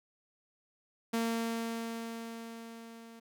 sawtooth tone with level ramp, 229 Hz, A#3, 31 cents flat, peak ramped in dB -25 to -46 dBFS, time 1.13-3.2 s, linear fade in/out 10 ms, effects none

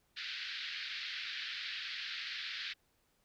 white band-pass noise, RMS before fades -42 dBFS, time 0.16-2.74 s, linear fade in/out 20 ms, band 1500 to 4500 Hz, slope 48 dB/octave, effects pink hiss -75 dBFS RMS until 3.24 s

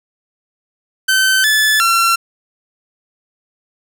sawtooth tone with pitch steps, 1537 / 1734 / 1359 Hz, G6 / A6 / F6, -35 / -26 / -48 cents, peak -7 dBFS, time 1.08-2.16 s, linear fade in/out 10 ms, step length 360 ms, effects none

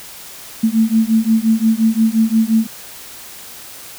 sine beating tone pair, 220 / 225.7 Hz, A3 / A3, 0 / +44 cents, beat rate 5.7 Hz, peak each -14 / -14 dBFS, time 0.63-2.67 s, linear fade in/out 10 ms, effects white hiss -35 dBFS RMS until 3.98 s

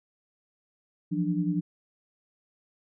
sine tone cluster, 169.1 / 179.5 / 295.9 Hz, E3 / F3 / D4, +44 / +48 / +13 cents, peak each -29 dBFS, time 1.11-1.61 s, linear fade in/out 20 ms, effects none

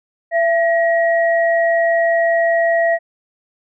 sine tone pair together, 671.3 / 1900 Hz, E5 / A#6, +31 / +33 cents, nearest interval octave + tritone, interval 1802 cents, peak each -13 / -19 dBFS, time 0.31-2.99 s, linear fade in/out 50 ms, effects none

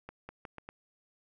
accelerating click train, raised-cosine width 0.5 ms, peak -28 dBFS, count 5, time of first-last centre 0.09-0.69 s, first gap 200 ms, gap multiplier 0.81, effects none

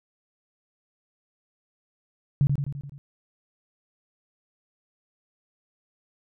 sine tone with echo, 141 Hz, C#3, 30 cents sharp, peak -16 dBFS, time 2.41-2.47 s, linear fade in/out 0 ms, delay 85 ms, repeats 6, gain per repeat -4 dB, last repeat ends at 2.98 s, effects none

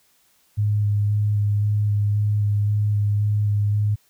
sine tone with vibrato, 103.83 Hz, G#2, in tune, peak -17 dBFS, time 0.57-3.96 s, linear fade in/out 20 ms, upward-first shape square, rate 1.9 Hz, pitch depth 11 cents each way, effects white hiss -61 dBFS RMS until 4.09 s

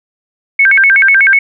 sine tone with vibrato, 1864.7 Hz, A#6, in tune, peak -4 dBFS, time 0.59-1.39 s, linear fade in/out 5 ms, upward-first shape square, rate 8.1 Hz, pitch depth 290 cents each way, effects none

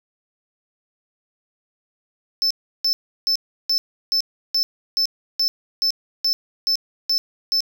triangle tone bursts, 5274 Hz, E8, in tune, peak -15 dBFS, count 13, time 2.42-7.605 s, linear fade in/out 0 ms, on 85 ms, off 340 ms, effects none

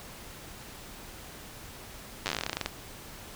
slowing click train, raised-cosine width 0.2 ms, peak -12 dBFS, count 18, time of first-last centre 2.26-2.661 s, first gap 9 ms, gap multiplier 1.11, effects pink hiss -46 dBFS RMS until 3.35 s

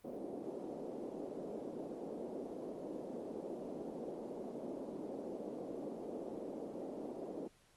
pink band-pass noise, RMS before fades -45 dBFS, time 0.04-7.48 s, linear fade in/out 10 ms, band 240 to 590 Hz, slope 24 dB/octave, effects pink hiss -69 dBFS RMS until 7.76 s + Opus 32 kbps

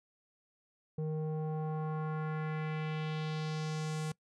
square tone with low-pass filter sweep, 155.56 Hz, D#3, in tune, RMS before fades -36 dBFS, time 0.98-4.12 s, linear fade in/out 5 ms, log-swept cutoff 430 to 8900 Hz, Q 1.7, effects noise-tail reverb RT60 0.1 s tail -22 dB re dry

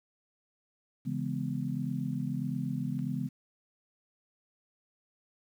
sine chord, C# minor seventh, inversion none, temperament just, 138.59 / 166.31 / 207.9 / 249.5 Hz, C#3 / E3 / G#3 / B3, 0 / +16 / +2 / +18 cents, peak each -35 / -37 / -37 / -36 dBFS, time 1.05-3.29 s, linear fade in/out 20 ms
click, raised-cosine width 0.3 ms, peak -39 dBFS, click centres 2.991 s
effects 10-bit

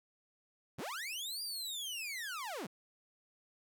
sawtooth linear two-way sweep, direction up then down, 61.74 to 4844 to 135.5 Hz, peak -36 dBFS, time 0.78-2.67 s, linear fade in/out 10 ms, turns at 1.42 s, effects 11-bit

